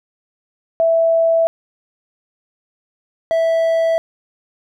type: tone pair in turn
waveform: sine / triangle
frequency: 659.3 / 656.8 Hz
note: E5 / E5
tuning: 0 / -6 cents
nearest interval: unison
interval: 6 cents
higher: first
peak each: -11 dBFS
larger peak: neither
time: 0.8-1.47 / 3.31-3.98 s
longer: neither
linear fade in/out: 0 ms
effects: none